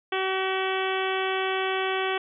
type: harmonic tone with a mistuned harmonic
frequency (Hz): 380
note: F#4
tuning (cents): +46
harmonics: 1 / 2 / 3 / 4 / 5 / 6 / 7 / 8 / 9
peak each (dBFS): -28 / -31 / -33 / -34 / -35 / -36 / -36 / -37 / -38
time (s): 0.12-2.18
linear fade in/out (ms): 5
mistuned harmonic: 9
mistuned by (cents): -27
effects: none